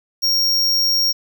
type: tone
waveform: square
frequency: 5570 Hz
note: F8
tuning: 5 cents flat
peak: -15 dBFS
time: 0.22-1.13 s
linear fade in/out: 20 ms
effects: 8-bit